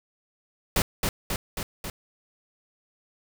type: noise with echo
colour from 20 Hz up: pink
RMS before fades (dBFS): -22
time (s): 0.76-0.82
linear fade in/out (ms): 2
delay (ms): 270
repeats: 4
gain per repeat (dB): -3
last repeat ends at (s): 1.9
effects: none